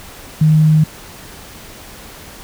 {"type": "tone", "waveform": "sine", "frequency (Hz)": 155.3, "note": "D#3", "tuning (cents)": -3, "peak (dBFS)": -7, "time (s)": [0.41, 0.84], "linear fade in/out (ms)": 5, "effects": ["pink hiss -36 dBFS RMS until 2.43 s"]}